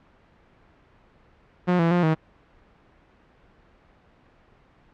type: tone with pitch steps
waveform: sawtooth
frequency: 179.1 / 167.1 / 176.2 / 158.6 Hz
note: F3 / E3 / F3 / D#3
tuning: +44 / +24 / +16 / +33 cents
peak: -14 dBFS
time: 1.67-2.15 s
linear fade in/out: 20 ms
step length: 120 ms
effects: pink hiss -57 dBFS RMS until 4.93 s + low-pass 2000 Hz 12 dB/octave